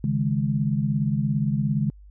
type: chord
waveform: sine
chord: C# suspended second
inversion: none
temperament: just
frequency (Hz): 138.59 / 155.92 / 207.9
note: C#3 / D#3 / G#3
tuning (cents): 0 / +4 / +2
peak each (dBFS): -24 / -26 / -25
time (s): 0.04-1.9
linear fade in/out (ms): 2
effects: added 50 Hz sine -44 dBFS peak until 2.1 s